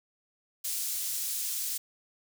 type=high-pass noise; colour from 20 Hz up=pink; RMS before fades=-33 dBFS; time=0.64-1.78 s; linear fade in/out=10 ms; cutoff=6800 Hz; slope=12 dB/octave; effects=none